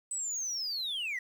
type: linear sweep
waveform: sine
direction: down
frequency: 8120 to 1890 Hz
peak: -30 dBFS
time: 0.11-1.19 s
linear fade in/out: 5 ms
effects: tanh soft clip ceiling -31 dBFS + 10-bit

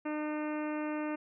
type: harmonic tone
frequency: 303 Hz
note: D#4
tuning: 46 cents flat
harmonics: 1 / 2 / 3 / 4 / 5 / 6 / 7 / 8 / 9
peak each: -34 / -40 / -44 / -46 / -48 / -50 / -51 / -52 / -53 dBFS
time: 0.05-1.16 s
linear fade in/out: 10 ms
effects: none

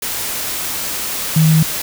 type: tone in noise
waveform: sine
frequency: 158.2 Hz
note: D#3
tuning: 29 cents sharp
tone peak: -8 dBFS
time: 1.36-1.63 s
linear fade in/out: 5 ms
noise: white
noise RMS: -22 dBFS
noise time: 0.02-1.82 s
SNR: +11 dB
effects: none

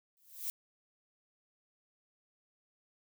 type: noise with exponential growth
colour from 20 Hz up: violet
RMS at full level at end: -34 dBFS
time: 0.17-0.5 s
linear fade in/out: 0 ms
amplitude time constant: 71 ms
effects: none

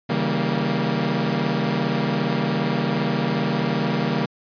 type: chord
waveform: sawtooth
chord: C# diminished seventh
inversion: none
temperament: equal with one note detuned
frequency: 138.59 / 161.14 / 196 / 233.1 Hz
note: C#3 / E3 / G3 / Bb3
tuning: 0 / -39 / 0 / 0 cents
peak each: -23 / -22 / -22 / -21 dBFS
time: 0.09-4.26 s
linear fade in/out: 10 ms
effects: resampled to 11025 Hz

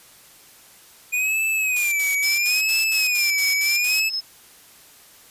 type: tone with vibrato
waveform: square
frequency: 2440 Hz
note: D#7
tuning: 34 cents flat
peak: -20 dBFS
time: 1.12-4.1 s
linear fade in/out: 20 ms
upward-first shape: sine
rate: 0.74 Hz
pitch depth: 130 cents each way
type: noise bursts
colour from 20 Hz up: blue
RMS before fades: -28 dBFS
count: 10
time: 1.76-3.999 s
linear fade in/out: 5 ms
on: 160 ms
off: 71 ms
type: tone with tremolo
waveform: sine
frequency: 5180 Hz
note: E8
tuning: 31 cents flat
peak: -22 dBFS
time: 2.23-4.21 s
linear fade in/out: 20 ms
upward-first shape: square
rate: 4.2 Hz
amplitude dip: 45%
effects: white hiss -49 dBFS RMS until 5.3 s + resampled to 32000 Hz

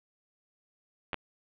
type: clicks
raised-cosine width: 0.3 ms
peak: -16 dBFS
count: 2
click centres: 1.132 / 1.143 s
effects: resampled to 8000 Hz + 8-bit

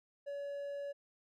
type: tone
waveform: triangle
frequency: 567 Hz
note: C#5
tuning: 39 cents sharp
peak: -37 dBFS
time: 0.26-0.93 s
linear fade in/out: 20 ms
effects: none

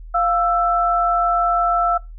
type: tone pair together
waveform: sine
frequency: 698.5 / 1327 Hz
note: F5 / E6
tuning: 0 / +11 cents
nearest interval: major seventh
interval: 1111 cents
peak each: -18 / -17 dBFS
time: 0.14-1.98 s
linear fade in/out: 10 ms
effects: noise-tail reverb RT60 0.2 s tail -20 dB re dry + added 40 Hz sine -33 dBFS peak until 2.18 s

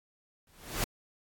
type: noise with exponential growth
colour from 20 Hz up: pink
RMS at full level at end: -28 dBFS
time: 0.47-0.84 s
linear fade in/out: 1 ms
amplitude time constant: 80 ms
effects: AAC 64 kbps

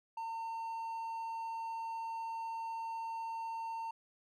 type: tone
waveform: triangle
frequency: 908 Hz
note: A#5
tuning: 46 cents flat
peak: -36 dBFS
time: 0.17-3.91 s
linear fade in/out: 5 ms
effects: none

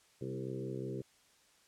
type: harmonic tone with a mistuned harmonic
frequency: 65.41 Hz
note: C2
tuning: in tune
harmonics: 2 / 3 / 4 / 5 / 6 / 7 / 8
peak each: -42 / -46 / -49 / -45 / -43 / -47 / -52 dBFS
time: 0.21-1.02 s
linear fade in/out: 5 ms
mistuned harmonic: 5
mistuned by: +19 cents
effects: white hiss -67 dBFS RMS until 1.67 s + low-pass 9000 Hz 12 dB/octave

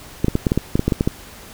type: clicks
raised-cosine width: 3 ms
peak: -3 dBFS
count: 12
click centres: 0.245 / 0.283 / 0.354 / 0.468 / 0.519 / 0.576 / 0.755 / 0.794 / 0.88 / 0.922 / 1.009 / 1.075 s
effects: pink hiss -40 dBFS RMS until 1.53 s

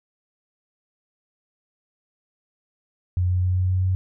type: tone with pitch steps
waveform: sine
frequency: 90.2 / 90.77 / 91.35 / 91.94 / 92.52 / 93.11 Hz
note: F#2 / F#2 / F#2 / F#2 / F#2 / F#2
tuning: -44 / -33 / -22 / -10 / 0 / +11 cents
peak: -18 dBFS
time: 3.17-3.95 s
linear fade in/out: 0 ms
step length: 130 ms
effects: none

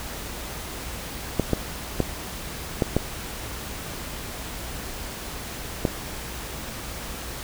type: clicks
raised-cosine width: 2 ms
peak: -6 dBFS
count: 6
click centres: 1.397 / 1.533 / 2.003 / 2.822 / 2.966 / 5.852 s
effects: added 60 Hz sine -41 dBFS peak until 7.43 s + pink hiss -35 dBFS RMS until 7.43 s

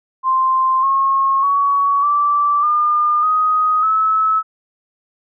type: tone with pitch steps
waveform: sine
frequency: 1046.5 / 1084.7 / 1124.2 / 1165.2 / 1207.7 / 1251.7 / 1297.4 Hz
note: C6 / C#6 / C#6 / D6 / D6 / D#6 / E6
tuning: 0 / -38 / +24 / -14 / +48 / +10 / -28 cents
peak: -12 dBFS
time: 0.23-4.43 s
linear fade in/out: 50 ms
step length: 600 ms
effects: none

